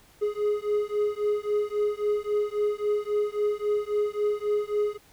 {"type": "beating tone pair", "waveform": "triangle", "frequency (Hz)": [415.3, 419], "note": ["G#4", "G#4"], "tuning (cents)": [0, 15], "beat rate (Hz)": 3.7, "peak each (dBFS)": -25, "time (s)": [0.21, 4.98], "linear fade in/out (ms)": 20, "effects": ["pink hiss -57 dBFS RMS until 5.12 s"]}